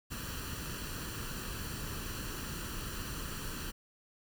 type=noise with comb filter; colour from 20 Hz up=pink; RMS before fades=-40 dBFS; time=0.1-3.72 s; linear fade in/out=20 ms; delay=0.69 ms; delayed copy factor=+0.65; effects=none